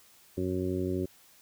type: harmonic tone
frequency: 92 Hz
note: F#2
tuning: 9 cents flat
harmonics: 1 / 2 / 3 / 4 / 5 / 6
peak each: -35 / -36 / -34 / -32 / -44 / -42 dBFS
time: 0.37-1.06 s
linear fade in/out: 10 ms
effects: white hiss -59 dBFS RMS until 1.41 s